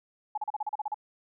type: tone bursts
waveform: sine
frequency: 846 Hz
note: G#5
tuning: 32 cents sharp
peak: -28 dBFS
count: 10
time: 0.35-0.944 s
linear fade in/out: 5 ms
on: 27 ms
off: 36 ms
effects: none